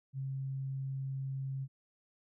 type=tone; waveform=sine; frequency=134.7 Hz; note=C#3; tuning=49 cents flat; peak=-35 dBFS; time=0.13-1.68 s; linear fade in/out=50 ms; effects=none